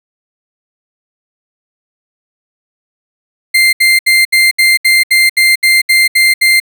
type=tone bursts; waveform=35% pulse; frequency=2093 Hz; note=C7; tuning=in tune; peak=-4 dBFS; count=12; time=3.54-6.601 s; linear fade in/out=10 ms; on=190 ms; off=71 ms; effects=none